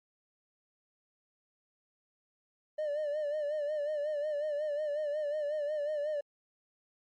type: tone with vibrato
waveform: triangle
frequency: 596 Hz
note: D5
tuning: 25 cents sharp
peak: -28 dBFS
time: 2.78-6.21 s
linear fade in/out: 10 ms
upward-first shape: sine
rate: 5.5 Hz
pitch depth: 66 cents each way
effects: tanh soft clip ceiling -25 dBFS + MP3 48 kbps